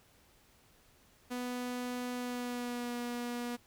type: tone with pitch glide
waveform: sawtooth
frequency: 247.2 to 241.3 Hz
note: B3 to B3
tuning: +2 to -40 cents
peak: -32 dBFS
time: 1.3-3.57 s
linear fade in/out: 20 ms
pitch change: -42 cents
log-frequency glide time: 2.14-2.94 s
effects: pink hiss -65 dBFS RMS until 3.66 s